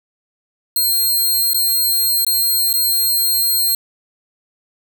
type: tone with dropouts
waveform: 5% pulse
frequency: 4199 Hz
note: C8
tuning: 5 cents sharp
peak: -7 dBFS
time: 0.76-3.75 s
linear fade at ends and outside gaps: 2 ms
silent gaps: 1.534-1.544 / 2.248-2.266 / 2.73-2.738 s
effects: none